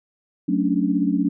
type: chord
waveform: sine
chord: D major seventh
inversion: first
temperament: equal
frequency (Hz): 185 / 220 / 277.2 / 293.7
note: F#3 / A3 / C#4 / D4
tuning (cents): 0 / 0 / 0 / 0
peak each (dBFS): -23 / -25 / -22 / -23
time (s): 0.48-1.29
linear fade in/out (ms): 10
effects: none